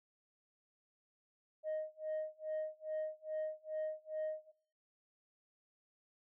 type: tone with tremolo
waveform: sine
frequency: 622.3 Hz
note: D#5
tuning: in tune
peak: -33 dBFS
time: 1.63-4.52 s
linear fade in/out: 50 ms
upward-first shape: sine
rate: 2.4 Hz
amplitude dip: 100%
effects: noise-tail reverb RT60 0.7 s tail -24 dB re dry + tanh soft clip ceiling -34 dBFS